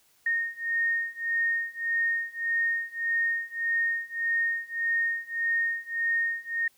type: beating tone pair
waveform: sine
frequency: 1846 / 1847.7 Hz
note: A#6 / A#6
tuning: -17 / -16 cents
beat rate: 1.7 Hz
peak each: -29 / -28 dBFS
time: 0.26-6.68 s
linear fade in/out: 5 ms
effects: white hiss -64 dBFS RMS until 6.77 s